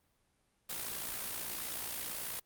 white noise with amplitude modulation, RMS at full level -37 dBFS, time 0.69-2.4 s, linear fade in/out 10 ms, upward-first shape sine, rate 58.4 Hz, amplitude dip 55%, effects pink hiss -75 dBFS RMS until 2.45 s + Opus 32 kbps

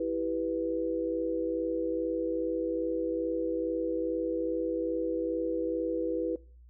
sine chord, E minor, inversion none, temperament equal, 329.6 / 392 / 493.9 Hz, E4 / G4 / B4, 0 / 0 / 0 cents, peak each -32 / -36 / -31 dBFS, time 0-6.36 s, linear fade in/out 5 ms, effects noise-tail reverb RT60 0.4 s tail -22 dB re dry + added 60 Hz sine -51 dBFS peak until 6.69 s

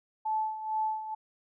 sine tone with tremolo, 870 Hz, A5, 20 cents flat, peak -26 dBFS, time 0.25-1.15 s, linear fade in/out 10 ms, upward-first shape sine, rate 2.2 Hz, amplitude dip 70%, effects none

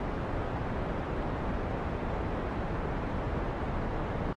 pink low-pass noise, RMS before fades -33 dBFS, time 0-4.33 s, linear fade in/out 2 ms, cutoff 1100 Hz, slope 12 dB/octave, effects AAC 32 kbps

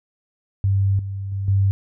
sine tone with level steps, 98 Hz, G2, in tune, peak -15 / -25 / -22 / -14 dBFS, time 0.64-1.71 s, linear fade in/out 0 ms, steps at 0.99 / 1.32 / 1.48 s, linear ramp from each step 2 ms, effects none

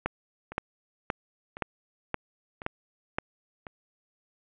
two click trains, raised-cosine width 0.5 ms, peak -12 / -24 dBFS, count 7 / 4, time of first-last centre 0.06-3.185 / 0.52-3.668 s, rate 1.92 / 0.953 Hz, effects resampled to 8000 Hz + 8-bit

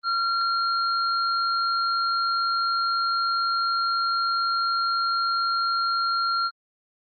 sine tone pair together, 1372 / 4239 Hz, F6 / C8, -31 / +22 cents, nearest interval octave + minor sixth, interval 1953 cents, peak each -22 / -29 dBFS, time 0.03-6.51 s, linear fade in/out 50 ms, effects Opus 24 kbps

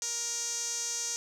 sawtooth tone with band-pass filter, 469.9 Hz, A#4, 14 cents sharp, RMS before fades -34 dBFS, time 0.02-1.16 s, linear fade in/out 0 ms, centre 6400 Hz, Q 6.1, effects none

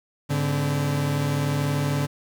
40% pulse tone cluster, 103.9 / 144.6 / 255.9 Hz, G#2 / D3 / C4, +1 / -27 / -38 cents, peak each -30 / -22 / -30 dBFS, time 0.29-2.07 s, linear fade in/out 20 ms, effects 9-bit

